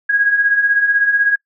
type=beating tone pair; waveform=sine; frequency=1633 / 1649 Hz; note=G#6 / G#6; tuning=-30 / -13 cents; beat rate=16 Hz; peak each=-19 / -12 dBFS; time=0.09-1.36 s; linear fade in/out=10 ms; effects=noise-tail reverb RT60 0.1 s tail -24 dB re dry